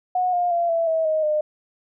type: tone with pitch steps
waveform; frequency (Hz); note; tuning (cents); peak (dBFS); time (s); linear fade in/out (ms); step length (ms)
sine; 730 / 708 / 686.6 / 665.9 / 645.9 / 626.4 / 607.5; F#5 / F5 / F5 / E5 / E5 / D#5 / D#5; -24 / +23 / -30 / +17 / -35 / +11 / -42; -18; 0.15-1.41; 5; 180
effects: none